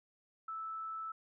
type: tone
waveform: sine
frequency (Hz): 1314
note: E6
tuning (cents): -6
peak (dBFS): -39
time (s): 0.48-1.12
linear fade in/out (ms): 5
effects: none